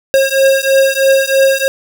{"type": "beating tone pair", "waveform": "square", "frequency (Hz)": [538, 541.1], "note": ["C5", "C#5"], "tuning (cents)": [48, -42], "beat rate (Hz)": 3.1, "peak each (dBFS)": [-12, -12], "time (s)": [0.14, 1.68], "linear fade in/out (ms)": 0, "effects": []}